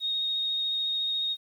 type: tone with vibrato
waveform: sine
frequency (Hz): 3729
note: A#7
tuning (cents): 0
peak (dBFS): -26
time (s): 0-1.37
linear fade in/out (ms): 50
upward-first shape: sine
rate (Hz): 14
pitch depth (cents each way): 13
effects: 10-bit